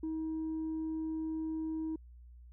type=tone; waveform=sine; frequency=317.7 Hz; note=D#4; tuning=36 cents sharp; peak=-32 dBFS; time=0.03-1.96 s; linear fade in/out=5 ms; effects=tanh soft clip ceiling -32 dBFS + added 60 Hz sine -51 dBFS peak until 2.52 s